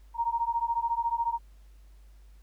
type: beating tone pair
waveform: sine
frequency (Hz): 926 / 940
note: A#5 / A#5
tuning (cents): -12 / +14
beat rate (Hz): 14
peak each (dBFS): -29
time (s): 0.14-1.39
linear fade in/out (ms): 50
effects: added 50 Hz sine -50 dBFS peak until 2.42 s + pink hiss -68 dBFS RMS until 2.42 s